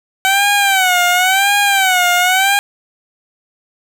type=tone with vibrato; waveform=15% pulse; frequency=760 Hz; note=F#5; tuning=46 cents sharp; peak=-4 dBFS; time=0.25-2.59 s; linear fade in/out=0 ms; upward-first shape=sine; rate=0.94 Hz; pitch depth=120 cents each way; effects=none